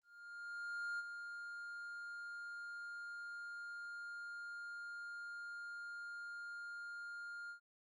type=tone with ADSR envelope; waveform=triangle; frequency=1408 Hz; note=F6; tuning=14 cents sharp; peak=-37 dBFS; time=0.03-7.6 s; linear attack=960 ms; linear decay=29 ms; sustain=-7 dB; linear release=100 ms; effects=Opus 32 kbps